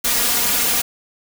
white noise with comb filter, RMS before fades -18 dBFS, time 0.04-0.82 s, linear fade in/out 10 ms, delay 4.2 ms, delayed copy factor +0.85, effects none

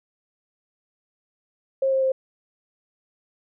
sine tone with pitch steps, 536 / 531.4 / 526.8 Hz, C5 / C5 / C5, +42 / +27 / +12 cents, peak -18 dBFS, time 1.82-2.12 s, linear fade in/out 5 ms, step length 100 ms, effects none

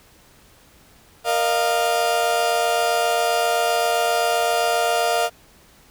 35% pulse chord, Bb suspended fourth, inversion none, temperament equal with one note detuned, 466.2 / 610.9 / 698.5 Hz, Bb4 / Eb5 / F5, 0 / -32 / 0 cents, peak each -23 / -23 / -18 dBFS, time 1.24-5.3 s, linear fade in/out 50 ms, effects pink hiss -52 dBFS RMS until 5.9 s

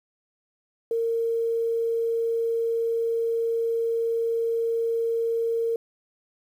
sine tone, 459.6 Hz, A#4, 25 cents flat, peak -22 dBFS, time 0.91-5.76 s, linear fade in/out 2 ms, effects 9-bit

